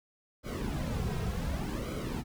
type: noise with flanger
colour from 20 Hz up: brown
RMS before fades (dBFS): -34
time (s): 0.43-2.24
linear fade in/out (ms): 50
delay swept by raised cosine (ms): 1.1 to 3.5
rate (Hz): 0.67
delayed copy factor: -0.75
effects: none